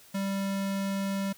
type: tone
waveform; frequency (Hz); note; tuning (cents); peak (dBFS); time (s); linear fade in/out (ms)
square; 196; G3; 0; -29; 0.14-1.33; 10
effects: white hiss -55 dBFS RMS until 1.37 s